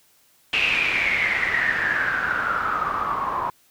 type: noise with low-pass filter sweep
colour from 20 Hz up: white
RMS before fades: -23 dBFS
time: 0.53-3.5 s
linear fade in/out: 2 ms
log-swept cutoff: 2700 to 1000 Hz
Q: 9.8
effects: white hiss -59 dBFS RMS until 3.7 s